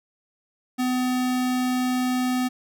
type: tone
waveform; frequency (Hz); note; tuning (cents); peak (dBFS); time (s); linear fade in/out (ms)
square; 252.4; B3; +38; -22; 0.78-2.49; 20
effects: none